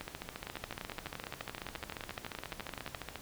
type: two click trains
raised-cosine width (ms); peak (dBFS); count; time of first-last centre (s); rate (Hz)
0.3; -23 / -23; 30 / 46; 0.47-2.949 / 0.01-3.157; 11.7 / 14.3
effects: pink hiss -51 dBFS RMS until 3.21 s